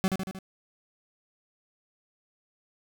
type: tone with echo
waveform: 40% pulse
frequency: 189.6 Hz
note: F#3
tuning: 43 cents sharp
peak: -21 dBFS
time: 0.04-0.08 s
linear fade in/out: 0 ms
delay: 77 ms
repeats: 4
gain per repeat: -4 dB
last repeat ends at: 0.388 s
effects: none